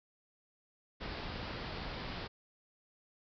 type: low-pass noise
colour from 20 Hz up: pink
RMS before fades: -42 dBFS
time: 1-2.28 s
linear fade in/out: 20 ms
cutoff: 5100 Hz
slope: 96 dB/octave
effects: none